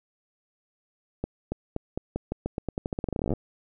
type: accelerating click train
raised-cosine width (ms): 2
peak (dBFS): -15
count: 27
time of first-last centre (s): 1.24-3.336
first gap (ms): 280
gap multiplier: 0.87
effects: none